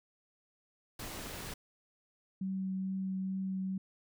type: noise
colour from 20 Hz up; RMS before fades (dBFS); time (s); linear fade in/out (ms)
pink; -43; 0.99-1.54; 5
type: tone with vibrato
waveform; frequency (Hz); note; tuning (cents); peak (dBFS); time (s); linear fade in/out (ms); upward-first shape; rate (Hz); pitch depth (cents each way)
sine; 190; F#3; +46; -33; 2.41-3.78; 5; triangle; 2.3; 10
effects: none